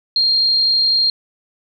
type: tone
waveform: sine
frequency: 4212 Hz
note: C8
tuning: 11 cents sharp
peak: -12 dBFS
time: 0.16-1.1 s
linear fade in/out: 2 ms
effects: none